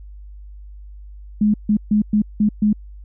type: tone bursts at uneven times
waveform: sine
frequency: 210.3 Hz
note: G#3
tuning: 22 cents sharp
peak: -12 dBFS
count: 6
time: 1.41-1.54 / 1.69-1.77 / 1.91-2.02 / 2.13-2.22 / 2.4-2.49 / 2.62-2.73 s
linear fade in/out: 5 ms
effects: added 50 Hz sine -35 dBFS peak until 3.04 s